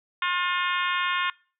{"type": "harmonic tone", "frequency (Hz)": 356.7, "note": "F4", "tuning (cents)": 37, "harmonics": [3, 4, 5, 6, 7, 8, 9, 10], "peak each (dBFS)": [-27, -29, -31, -33, -34, -35, -36, -37], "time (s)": [0.22, 1.3], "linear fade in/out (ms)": 2, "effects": ["noise-tail reverb RT60 0.4 s tail -25 dB re dry"]}